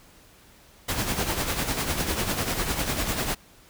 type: noise with tremolo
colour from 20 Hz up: pink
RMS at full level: -25 dBFS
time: 0.88-3.35 s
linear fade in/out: 10 ms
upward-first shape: sine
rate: 10 Hz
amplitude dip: 55%
effects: pink hiss -54 dBFS RMS until 3.69 s